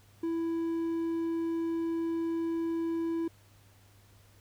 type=tone; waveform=triangle; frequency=331.1 Hz; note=E4; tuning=8 cents sharp; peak=-27 dBFS; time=0.23-3.28 s; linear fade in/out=5 ms; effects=added 100 Hz sine -59 dBFS peak until 4.4 s + pink hiss -63 dBFS RMS until 4.4 s